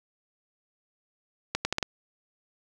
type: accelerating click train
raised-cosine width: 0.2 ms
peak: -9 dBFS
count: 5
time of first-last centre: 1.55-1.828 s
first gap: 100 ms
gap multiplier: 0.76
effects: none